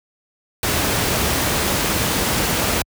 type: noise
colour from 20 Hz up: pink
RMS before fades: -19 dBFS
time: 0.63-2.82 s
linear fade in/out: 2 ms
effects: high-pass 60 Hz 12 dB/octave